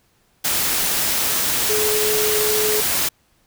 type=tone in noise; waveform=sine; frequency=426.2 Hz; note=G#4; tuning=45 cents sharp; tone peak=-20 dBFS; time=1.69-2.81 s; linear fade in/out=10 ms; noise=white; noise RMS=-20 dBFS; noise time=0.44-3.09 s; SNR=-3 dB; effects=pink hiss -61 dBFS RMS until 3.46 s